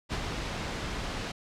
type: noise with ADSR envelope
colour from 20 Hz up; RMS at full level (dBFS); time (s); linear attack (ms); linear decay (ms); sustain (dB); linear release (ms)
pink; -31; 0.09-1.32; 37; 61; -3; 7
effects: low-pass 5000 Hz 12 dB/octave